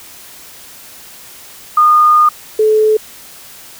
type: tone pair in turn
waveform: sine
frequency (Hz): 1222 / 432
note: D#6 / A4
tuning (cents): -32 / -32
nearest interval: octave + tritone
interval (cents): 1800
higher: first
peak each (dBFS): -5 / -7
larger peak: first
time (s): 1.77-2.29 / 2.59-2.97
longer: first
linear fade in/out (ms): 5
effects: white hiss -36 dBFS RMS until 3.79 s